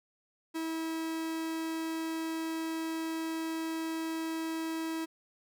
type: tone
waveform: 45% pulse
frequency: 323.8 Hz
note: E4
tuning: 31 cents flat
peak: -33 dBFS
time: 0.54-5.06 s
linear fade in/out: 20 ms
effects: none

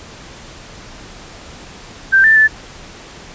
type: tone with pitch steps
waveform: sine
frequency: 1568 / 1774 / 1750 Hz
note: G6 / A6 / A6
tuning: 0 / +14 / -10 cents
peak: -6 dBFS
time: 2.12-2.48 s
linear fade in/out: 20 ms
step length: 120 ms
effects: pink hiss -36 dBFS RMS until 3.34 s + resampled to 16000 Hz

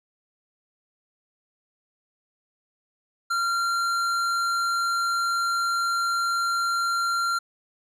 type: tone with hard clipping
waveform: sine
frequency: 1379 Hz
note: F6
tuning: 22 cents flat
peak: -24 dBFS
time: 3.3-7.39 s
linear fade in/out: 10 ms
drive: 12 dB
effects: none

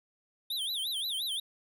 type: tone with vibrato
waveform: square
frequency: 3520 Hz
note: A7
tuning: in tune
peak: -32 dBFS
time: 0.5-1.4 s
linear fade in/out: 5 ms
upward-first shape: sine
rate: 5.7 Hz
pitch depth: 230 cents each way
effects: none

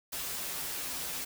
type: noise with comb filter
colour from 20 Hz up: white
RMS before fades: -37 dBFS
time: 0.12-1.25 s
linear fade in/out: 10 ms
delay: 9.4 ms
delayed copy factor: -0.85
effects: none

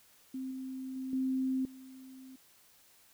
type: tone with level steps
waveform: sine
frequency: 261.6 Hz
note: C4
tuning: in tune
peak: -36 / -38 / -36 / -29 / -48 dBFS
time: 0.34-2.36 s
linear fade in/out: 5 ms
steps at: 0.51 / 0.96 / 1.13 / 1.65 s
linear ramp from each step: 2 ms
effects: white hiss -63 dBFS RMS until 3.13 s

